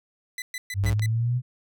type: tone bursts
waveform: sawtooth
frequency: 2000 Hz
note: B6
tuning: 21 cents sharp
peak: -27 dBFS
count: 5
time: 0.38-1.06 s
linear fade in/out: 2 ms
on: 40 ms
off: 120 ms
type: exponential sweep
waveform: sine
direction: up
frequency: 96.3 to 126.9 Hz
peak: -21 dBFS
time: 0.74-1.42 s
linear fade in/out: 50 ms
type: tone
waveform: square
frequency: 60.6 Hz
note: B1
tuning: 32 cents flat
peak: -26 dBFS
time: 0.83-0.94 s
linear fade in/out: 10 ms
type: click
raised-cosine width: 0.2 ms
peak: -19 dBFS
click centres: 0.995 s
effects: none